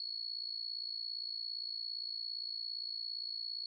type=tone with amplitude modulation; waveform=sine; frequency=4370 Hz; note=C#8; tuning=26 cents flat; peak=-35 dBFS; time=0-3.66 s; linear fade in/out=2 ms; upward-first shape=sine; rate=57.5 Hz; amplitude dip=80%; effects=none